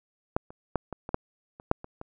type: clicks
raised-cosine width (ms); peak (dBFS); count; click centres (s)
1; -10 / -30 / -11 / -21 / -22 / -10 / -30 / -6 / -26 / -24; 10; 0.365 / 0.505 / 0.757 / 0.927 / 1.091 / 1.144 / 1.599 / 1.714 / 1.844 / 2.014
effects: none